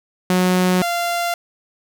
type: tone pair in turn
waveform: sawtooth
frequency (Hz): 182.7 / 692.2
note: F#3 / F5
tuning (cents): -22 / -16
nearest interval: octave + major seventh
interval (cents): 2306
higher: second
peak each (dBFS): -10 / -15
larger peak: first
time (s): 0.3-0.82 / 0.82-1.34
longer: neither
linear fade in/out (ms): 2
effects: none